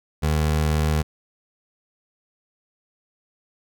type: tone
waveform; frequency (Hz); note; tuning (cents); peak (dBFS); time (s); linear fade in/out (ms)
25% pulse; 76.8; D#2; -22; -15; 0.22-1.03; 20
effects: none